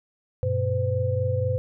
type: tone cluster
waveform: sine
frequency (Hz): 97 / 121.1 / 510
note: G2 / B2 / C5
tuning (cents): -18 / -34 / -44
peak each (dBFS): -25 / -27 / -26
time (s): 0.43-1.58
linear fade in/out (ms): 0
effects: none